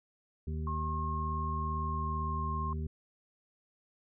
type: harmonic tone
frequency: 77.78 Hz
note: D#2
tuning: in tune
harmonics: 1 / 2 / 3 / 5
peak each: -34 / -40 / -44 / -48 dBFS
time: 0.47-2.87 s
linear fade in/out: 5 ms
type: tone with pitch glide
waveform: sine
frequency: 1076 to 1066.7 Hz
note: C6 to C6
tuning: +48 to +33 cents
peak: -35 dBFS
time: 0.67-2.73 s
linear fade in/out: 2 ms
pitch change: -15 cents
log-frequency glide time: 1.62-2.43 s
effects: none